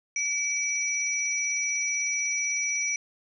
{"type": "tone pair together", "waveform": "sine", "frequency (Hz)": [2300, 5858], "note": ["D7", "F#8"], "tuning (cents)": [-37, -18], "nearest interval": "octave + major third", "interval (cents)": 1619, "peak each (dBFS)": -28, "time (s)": [0.16, 2.96], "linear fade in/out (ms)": 2, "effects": []}